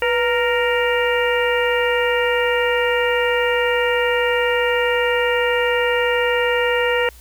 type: harmonic tone with a mistuned harmonic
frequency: 466.2 Hz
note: A#4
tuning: in tune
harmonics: 1 / 2 / 3 / 4 / 5 / 6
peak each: -18 / -25 / -26 / -23 / -27 / -26 dBFS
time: 0.02-7.09 s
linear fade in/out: 2 ms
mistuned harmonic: 1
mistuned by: +84 cents
effects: added 60 Hz sine -42 dBFS peak until 7.2 s + white hiss -48 dBFS RMS until 7.2 s

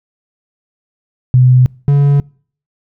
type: tone pair in turn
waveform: sine / triangle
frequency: 126.7 / 142.22 Hz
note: B2 / C#3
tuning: +45 / +45 cents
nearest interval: major second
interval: 200 cents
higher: second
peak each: -4 dBFS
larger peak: neither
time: 1.34-1.66 / 1.88-2.2 s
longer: neither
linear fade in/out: 0 ms
effects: noise-tail reverb RT60 0.5 s tail -26 dB re dry

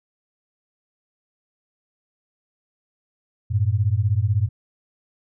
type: beating tone pair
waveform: sine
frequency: 95.7 / 111.7 Hz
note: G2 / A2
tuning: -41 / +27 cents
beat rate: 16 Hz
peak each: -20 / -20 dBFS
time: 3.5-4.49 s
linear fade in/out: 20 ms
effects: none

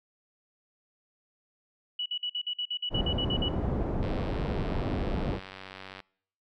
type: tone bursts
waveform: sine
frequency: 2943 Hz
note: F#7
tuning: 10 cents flat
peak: -29 dBFS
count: 13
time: 1.99-3.487 s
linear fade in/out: 5 ms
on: 69 ms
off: 50 ms
type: low-pass noise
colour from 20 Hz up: pink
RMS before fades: -30 dBFS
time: 2.9-5.4 s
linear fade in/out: 50 ms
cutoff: 600 Hz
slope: 12 dB/octave
type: click train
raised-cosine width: 0.3 ms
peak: -26 dBFS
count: 189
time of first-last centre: 4.03-6.003 s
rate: 95.3 Hz
effects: noise-tail reverb RT60 0.7 s tail -26 dB re dry

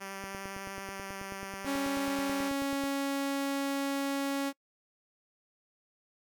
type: tone with vibrato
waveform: 5% pulse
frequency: 195.1 Hz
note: G3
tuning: 8 cents flat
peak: -28 dBFS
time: 0-2.5 s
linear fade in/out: 20 ms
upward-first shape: sine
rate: 10 Hz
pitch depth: 10 cents each way
type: click train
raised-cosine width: 2 ms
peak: -30 dBFS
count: 25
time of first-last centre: 0.24-2.837 s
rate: 9.24 Hz
type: tone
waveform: sawtooth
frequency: 277.2 Hz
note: C#4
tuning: in tune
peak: -26 dBFS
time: 1.64-4.53 s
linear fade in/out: 50 ms
effects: noise-tail reverb RT60 0.1 s tail -24 dB re dry

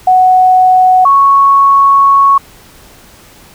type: tone pair in turn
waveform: sine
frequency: 741 / 1107.2 Hz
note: F#5 / C#6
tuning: +2 / -2 cents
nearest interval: perfect fifth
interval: 696 cents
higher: second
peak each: -3 dBFS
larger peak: neither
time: 0.07-1.05 / 1.05-2.38 s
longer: second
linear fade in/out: 5 ms
effects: pink hiss -39 dBFS RMS until 3.54 s

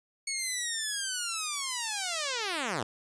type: linear sweep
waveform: 5% pulse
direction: down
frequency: 2217 to 99 Hz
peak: -19 dBFS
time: 0.27-2.83 s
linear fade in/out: 5 ms
effects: resampled to 22050 Hz

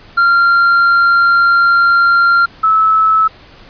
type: tone pair in turn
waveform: triangle / sine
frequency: 1385 / 1302.8 Hz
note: F6 / E6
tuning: -15 / -21 cents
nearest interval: minor second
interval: 106 cents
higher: first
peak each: -5 / -7 dBFS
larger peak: first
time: 0.17-2.46 / 2.63-3.28 s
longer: first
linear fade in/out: 10 ms
effects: pink hiss -40 dBFS RMS until 3.69 s + resampled to 11025 Hz

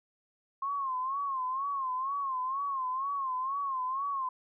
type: tone with vibrato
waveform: sine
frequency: 1071 Hz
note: C6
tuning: 40 cents sharp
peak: -30 dBFS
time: 0.62-4.29 s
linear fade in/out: 5 ms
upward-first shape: sine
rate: 2.1 Hz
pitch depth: 100 cents each way
effects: none

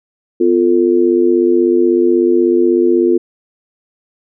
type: tone with amplitude modulation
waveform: sine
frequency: 349.2 Hz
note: F4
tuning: in tune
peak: -4 dBFS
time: 0.4-3.18 s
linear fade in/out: 10 ms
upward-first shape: sine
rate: 96.3 Hz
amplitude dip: 95%
effects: none

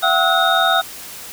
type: tone cluster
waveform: sine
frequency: 679 / 760 / 1287 / 1458 / 3704 Hz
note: F5 / F#5 / E6 / F#6 / A#7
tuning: -49 / +46 / -42 / -26 / -12 cents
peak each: -19 dBFS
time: 0.02-0.82 s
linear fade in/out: 20 ms
effects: white hiss -34 dBFS RMS until 1.32 s

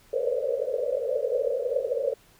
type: band-pass noise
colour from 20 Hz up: white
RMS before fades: -27 dBFS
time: 0.13-2.14 s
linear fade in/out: 5 ms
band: 460 to 570 Hz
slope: 96 dB/octave
effects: pink hiss -58 dBFS RMS until 2.39 s

